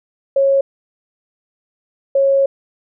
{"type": "tone pair in turn", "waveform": "sine", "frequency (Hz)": [548, 548], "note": ["C#5", "C#5"], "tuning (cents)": [-20, -20], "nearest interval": "unison", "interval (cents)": 0, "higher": "neither", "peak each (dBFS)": -10, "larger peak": "neither", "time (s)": [[0.36, 0.61], [2.15, 2.46]], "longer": "second", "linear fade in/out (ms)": 5, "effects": []}